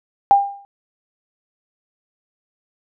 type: tone with exponential decay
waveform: sine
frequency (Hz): 800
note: G5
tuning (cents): +35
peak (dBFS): -5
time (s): 0.31-0.65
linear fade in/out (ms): 0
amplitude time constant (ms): 73
effects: none